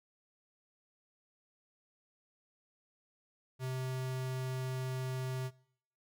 square tone, 129.6 Hz, C3, 16 cents flat, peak -36 dBFS, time 3.59-5.51 s, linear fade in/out 50 ms, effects noise-tail reverb RT60 0.7 s tail -23 dB re dry

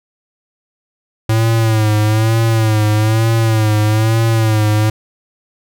square tone with vibrato, 110 Hz, A2, in tune, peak -11 dBFS, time 1.29-4.9 s, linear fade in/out 5 ms, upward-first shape sine, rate 1.1 Hz, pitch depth 62 cents each way, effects none

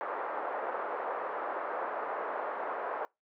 pink band-pass noise, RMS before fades -36 dBFS, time 0.01-3.05 s, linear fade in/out 0 ms, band 470 to 1400 Hz, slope 24 dB/octave, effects noise-tail reverb RT60 0.2 s tail -24 dB re dry

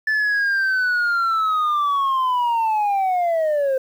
sine linear sweep, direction down, 1752 to 517 Hz, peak -14 dBFS, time 0.07-3.78 s, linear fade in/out 5 ms, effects tanh soft clip ceiling -16 dBFS + 8-bit

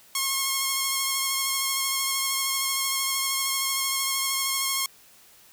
5% pulse tone with vibrato, 1081 Hz, C#6, 44 cents flat, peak -12 dBFS, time 0.15-4.86 s, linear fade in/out 2 ms, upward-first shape sine, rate 13 Hz, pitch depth 21 cents each way, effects white hiss -54 dBFS RMS until 5.52 s

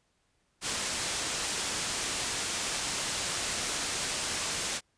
white low-pass noise, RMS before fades -33 dBFS, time 0.61-4.81 s, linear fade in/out 50 ms, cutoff 9200 Hz, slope 24 dB/octave, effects pink hiss -73 dBFS RMS until 4.97 s + resampled to 22050 Hz

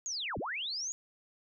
sine linear two-way sweep, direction down then up, 6870 to 43.37 to 6870 Hz, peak -34 dBFS, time 0.06-0.92 s, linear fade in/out 0 ms, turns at 0.38 s, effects none

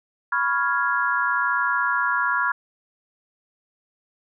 sine chord, C# dominant seventh, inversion third, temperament equal, 987.8 / 1108.7 / 1396.9 / 1661.2 Hz, B5 / C#6 / E#6 / G#6, 0 / 0 / 0 / 0 cents, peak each -26 / -27 / -23 / -25 dBFS, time 0.32-2.52 s, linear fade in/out 5 ms, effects none

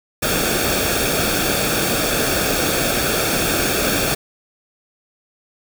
pink noise with comb filter, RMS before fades -19 dBFS, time 0.22-4.15 s, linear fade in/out 10 ms, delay 1 ms, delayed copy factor -0.65, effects none

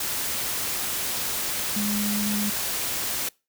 sine tone in noise, 207.4 Hz, G#3, 2 cents flat, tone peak -25 dBFS, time 1.76-2.5 s, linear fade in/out 5 ms, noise white, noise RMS -28 dBFS, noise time 0-3.29 s, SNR 0 dB, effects noise-tail reverb RT60 0.3 s tail -26 dB re dry

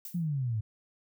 violet noise with exponential decay, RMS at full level -38 dBFS, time 0.05-0.28 s, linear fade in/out 2 ms, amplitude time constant 48 ms
sine exponential sweep, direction down, 181.2 to 103.83 Hz, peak -28 dBFS, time 0.14-0.61 s, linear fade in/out 10 ms
effects none

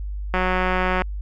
click train, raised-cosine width 0.5 ms, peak -7 dBFS, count 126, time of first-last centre 0.34-1.019 s, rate 184 Hz, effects added 50 Hz sine -26 dBFS peak until 1.21 s

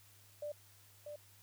sine tone with echo, 591 Hz, D5, 11 cents sharp, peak -39 dBFS, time 0.42-0.52 s, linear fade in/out 5 ms, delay 640 ms, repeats 1, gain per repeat -5 dB, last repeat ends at 1.16 s, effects added 100 Hz sine -65 dBFS peak until 1.42 s + white hiss -64 dBFS RMS until 1.42 s

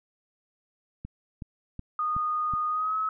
click train, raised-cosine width 5 ms, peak -24 dBFS, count 5, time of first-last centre 1.05-2.537 s, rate 2.69 Hz
sine tone with pitch glide, 1232 to 1285.8 Hz, D#6 to E6, -17 to -43 cents, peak -25 dBFS, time 1.99-3.09 s, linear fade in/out 2 ms, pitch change +74 cents, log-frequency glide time 2.69-2.96 s
effects none

